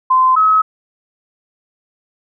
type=tone pair in turn; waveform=sine; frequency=1033 / 1280.8 Hz; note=C6 / D#6; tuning=-22 / +50 cents; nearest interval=major third; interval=372 cents; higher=second; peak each=-8 dBFS; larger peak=neither; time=0.1-0.36 / 0.36-0.62 s; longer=neither; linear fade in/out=10 ms; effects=none